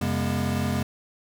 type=tone cluster; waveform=square; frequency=90.5 / 134.9 / 203.4 / 240.7 Hz; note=F#2 / C#3 / G#3 / B3; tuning=-38 / -47 / -36 / -44 cents; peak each=-30 dBFS; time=0.01-0.83 s; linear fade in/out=5 ms; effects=none